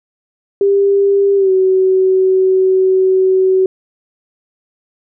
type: tone with pitch glide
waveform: sine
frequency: 397.8 to 376.8 Hz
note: G4 to F#4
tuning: +25 to +32 cents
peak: -8 dBFS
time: 0.61-3.66 s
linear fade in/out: 2 ms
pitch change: -93 cents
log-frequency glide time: 1.36-1.51 s
effects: none